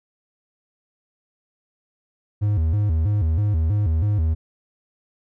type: tone with vibrato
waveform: triangle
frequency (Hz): 91.1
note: F#2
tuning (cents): -26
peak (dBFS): -15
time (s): 2.41-4.35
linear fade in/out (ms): 20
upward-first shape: square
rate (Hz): 3.1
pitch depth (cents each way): 230
effects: none